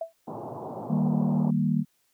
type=tone with exponential decay; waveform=sine; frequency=659.3 Hz; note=E5; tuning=in tune; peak=-25 dBFS; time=0.01-0.13 s; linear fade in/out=5 ms; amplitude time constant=25 ms
type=band-pass noise; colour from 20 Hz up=white; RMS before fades=-37 dBFS; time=0.27-1.51 s; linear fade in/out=10 ms; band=110 to 940 Hz; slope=48 dB/octave
type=chord; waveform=sine; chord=Eb major; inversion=none; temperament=equal; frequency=155.56 / 196 / 233.1 Hz; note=Eb3 / G3 / Bb3; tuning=0 / 0 / 0 cents; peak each=-26 dBFS; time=0.88-1.85 s; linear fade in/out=50 ms
effects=white hiss -70 dBFS RMS until 2.13 s